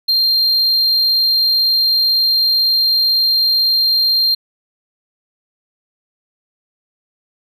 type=tone; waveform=triangle; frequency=4186 Hz; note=C8; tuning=in tune; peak=-10 dBFS; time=0.08-4.35 s; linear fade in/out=10 ms; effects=none